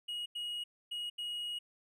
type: tone bursts at uneven times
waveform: triangle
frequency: 2892 Hz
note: F#7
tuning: 40 cents flat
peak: -35 dBFS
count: 4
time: 0.08-0.26 / 0.35-0.64 / 0.91-1.1 / 1.18-1.59 s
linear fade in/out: 10 ms
effects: none